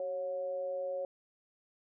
sine tone with amplitude modulation, 550 Hz, C#5, 14 cents flat, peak -31 dBFS, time 0-1.05 s, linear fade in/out 2 ms, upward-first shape sine, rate 170 Hz, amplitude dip 55%, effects none

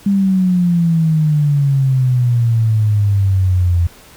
sine exponential sweep, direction down, 201.1 to 84.9 Hz, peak -10 dBFS, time 0.06-3.87 s, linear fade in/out 5 ms, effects pink hiss -42 dBFS RMS until 4.16 s

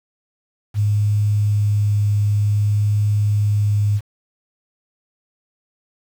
sine tone with vibrato, 103.83 Hz, G#2, in tune, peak -14 dBFS, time 0.74-4.01 s, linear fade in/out 50 ms, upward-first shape triangle, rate 0.54 Hz, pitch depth 8 cents each way, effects 7-bit

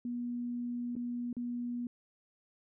sine tone with dropouts, 241.7 Hz, B3, 37 cents flat, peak -34 dBFS, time 0.05-1.87 s, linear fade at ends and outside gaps 2 ms, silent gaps 0.954-0.964 / 1.329-1.367 s, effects none

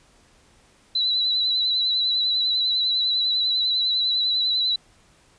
sine tone with vibrato, 3974 Hz, B7, 10 cents sharp, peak -19 dBFS, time 0.95-4.76 s, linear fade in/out 5 ms, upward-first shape sine, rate 10 Hz, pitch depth 39 cents each way, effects pink hiss -57 dBFS RMS until 5.38 s + resampled to 22050 Hz

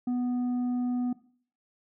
sine tone with tanh clipping, 246.9 Hz, B3, in tune, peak -27 dBFS, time 0.07-1.13 s, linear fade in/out 5 ms, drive 5 dB, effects noise-tail reverb RT60 0.5 s tail -18 dB re dry

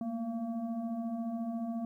sine tone with frequency modulation, 233.1 Hz, A#3, in tune, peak -33 dBFS, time 0.01-1.85 s, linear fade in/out 2 ms, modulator 452 Hz, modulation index 0.76, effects 12-bit

